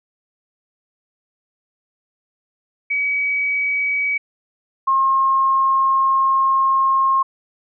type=tone pair in turn; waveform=sine; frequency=2272 / 1072.2 Hz; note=C#7 / C6; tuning=+42 / +42 cents; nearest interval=octave + minor second; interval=1300 cents; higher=first; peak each=-17 / -13 dBFS; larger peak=second; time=2.9-4.18 / 4.87-7.23 s; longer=second; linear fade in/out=10 ms; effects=none